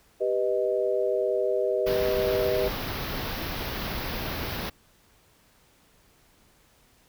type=chord; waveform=sine; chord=G augmented; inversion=none; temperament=equal; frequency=392 / 493.9 / 622.3 Hz; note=G4 / B4 / D#5; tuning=0 / 0 / 0 cents; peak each=-27 dBFS; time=0.2-2.69 s; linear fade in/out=20 ms
type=band-stop noise; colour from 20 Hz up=pink; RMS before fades=-32 dBFS; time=1.86-4.7 s; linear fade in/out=10 ms; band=5400 to 12000 Hz; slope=48 dB/octave
effects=pink hiss -61 dBFS RMS until 7.08 s